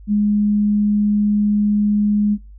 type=tone; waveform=sine; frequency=207.7 Hz; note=G#3; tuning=in tune; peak=-13 dBFS; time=0.07-2.38 s; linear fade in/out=50 ms; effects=noise-tail reverb RT60 0.3 s tail -25 dB re dry + added 50 Hz sine -37 dBFS peak until 2.58 s